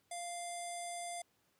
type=tone with low-pass filter; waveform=square; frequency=695 Hz; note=F5; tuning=9 cents flat; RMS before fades=-43 dBFS; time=0.11-1.22 s; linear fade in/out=5 ms; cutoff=8900 Hz; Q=7.3; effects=pink hiss -75 dBFS RMS until 1.59 s + high-pass 100 Hz 12 dB/octave